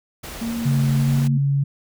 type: noise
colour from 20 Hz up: pink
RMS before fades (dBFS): -34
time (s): 0.23-1.28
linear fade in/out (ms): 10
type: tone with vibrato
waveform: sine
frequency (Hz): 228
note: A#3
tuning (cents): -38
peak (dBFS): -23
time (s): 0.41-1.38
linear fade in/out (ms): 10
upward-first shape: sine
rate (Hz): 1.6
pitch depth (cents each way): 32
type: tone with pitch glide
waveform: sine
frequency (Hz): 138.59 to 139.8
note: C#3 to C#3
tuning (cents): 0 to +15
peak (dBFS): -16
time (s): 0.65-1.64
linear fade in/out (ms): 10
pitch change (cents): +15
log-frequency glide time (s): 1.03-1.09
effects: none